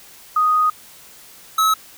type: tone pair in turn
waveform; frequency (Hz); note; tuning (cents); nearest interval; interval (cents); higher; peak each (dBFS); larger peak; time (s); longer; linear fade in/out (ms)
sine / square; 1244.5 / 1289.2; D#6 / E6; 0 / -39; minor second; 61; second; -13 / -14; first; 0.36-0.7 / 1.58-1.74; first; 5
effects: white hiss -44 dBFS RMS until 1.97 s